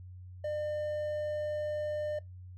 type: tone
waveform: triangle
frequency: 602 Hz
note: D5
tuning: 43 cents sharp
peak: -30 dBFS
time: 0.44-2.19 s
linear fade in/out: 5 ms
effects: noise-tail reverb RT60 0.2 s tail -22 dB re dry + added 91 Hz sine -45 dBFS peak until 2.57 s